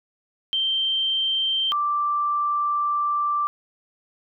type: tone pair in turn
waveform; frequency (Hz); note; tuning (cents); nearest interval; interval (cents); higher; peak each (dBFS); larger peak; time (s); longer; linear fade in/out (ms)
sine; 3136 / 1174.7; G7 / D6; 0 / 0; octave + perfect fourth; 1700; first; -20; neither; 0.53-1.72 / 1.72-3.47; second; 0
effects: none